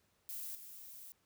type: noise with level steps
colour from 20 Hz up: violet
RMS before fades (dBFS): -44 / -52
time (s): 0.29-1.12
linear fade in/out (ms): 0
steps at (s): 0.55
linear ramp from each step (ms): 2
effects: pink hiss -75 dBFS RMS until 1.25 s + high-pass 60 Hz 12 dB/octave